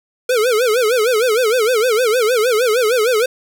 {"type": "tone with vibrato", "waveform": "square", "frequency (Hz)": 466.2, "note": "A#4", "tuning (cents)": 0, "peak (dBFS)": -13, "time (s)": [0.29, 3.26], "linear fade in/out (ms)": 5, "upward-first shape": "sine", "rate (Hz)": 6.5, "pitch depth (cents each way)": 180, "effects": []}